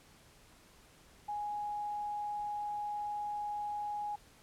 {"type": "tone", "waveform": "sine", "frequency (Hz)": 830.6, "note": "G#5", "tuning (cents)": 0, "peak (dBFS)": -35, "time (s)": [1.28, 4.16], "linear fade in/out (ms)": 10, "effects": ["pink hiss -61 dBFS RMS until 4.42 s", "low-pass 12000 Hz 12 dB/octave"]}